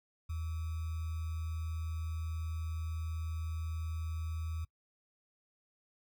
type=tone with sample-and-hold; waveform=sine; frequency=80.7 Hz; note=E2; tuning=36 cents flat; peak=-35 dBFS; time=0.29-4.65 s; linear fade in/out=10 ms; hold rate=1225 Hz; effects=noise-tail reverb RT60 0.1 s tail -23 dB re dry